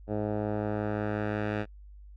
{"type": "tone with low-pass filter sweep", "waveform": "10% pulse", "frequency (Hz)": 105.5, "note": "G#2", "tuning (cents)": 28, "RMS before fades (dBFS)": -31, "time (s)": [0.07, 1.66], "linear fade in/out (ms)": 50, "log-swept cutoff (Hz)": [640, 2300], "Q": 1.2, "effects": ["noise-tail reverb RT60 0.1 s tail -25 dB re dry", "added 50 Hz sine -46 dBFS peak until 2.16 s"]}